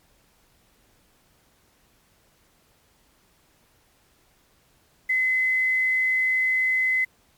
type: tone with quantisation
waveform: sine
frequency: 2037 Hz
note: C7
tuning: 47 cents flat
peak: -19 dBFS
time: 5.09-7.05 s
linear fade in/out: 10 ms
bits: 8
effects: pink hiss -62 dBFS RMS until 7.37 s + MP3 96 kbps